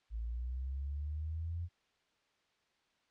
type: linear sweep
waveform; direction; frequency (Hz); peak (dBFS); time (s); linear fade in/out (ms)
sine; up; 54 to 87.31; -36; 0.1-1.69; 50
effects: white hiss -75 dBFS RMS until 3.1 s + low-pass 4000 Hz 12 dB/octave